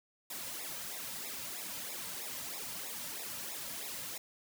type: noise with flanger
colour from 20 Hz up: white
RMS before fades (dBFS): -42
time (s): 0.3-4.18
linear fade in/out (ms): 5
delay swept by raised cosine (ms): 0.65 to 2.75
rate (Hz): 3.1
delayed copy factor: -0.95
effects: none